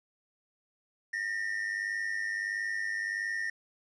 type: tone pair together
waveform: triangle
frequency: 1809.5 / 1911 Hz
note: A6 / A#6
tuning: +48 / +43 cents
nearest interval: minor second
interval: 95 cents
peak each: -31 / -34 dBFS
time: 1.13-3.5 s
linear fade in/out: 5 ms
effects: resampled to 24000 Hz + 11-bit